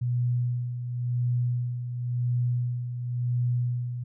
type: tone with tremolo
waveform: sine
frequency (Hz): 122.3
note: B2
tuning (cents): -16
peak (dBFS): -22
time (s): 0.01-4.04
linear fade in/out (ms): 10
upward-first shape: sine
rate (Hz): 0.94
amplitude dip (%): 60
effects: none